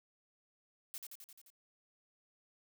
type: noise with echo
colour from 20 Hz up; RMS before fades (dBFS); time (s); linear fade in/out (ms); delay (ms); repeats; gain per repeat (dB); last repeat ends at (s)
blue; -44; 0.94-0.98; 0; 87; 6; -3; 1.502
effects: none